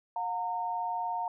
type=tone pair together; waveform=sine; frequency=719 / 916.8 Hz; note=F#5 / A#5; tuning=-50 / -29 cents; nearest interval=major third; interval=421 cents; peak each=-34 / -32 dBFS; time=0.16-1.28 s; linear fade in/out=2 ms; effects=none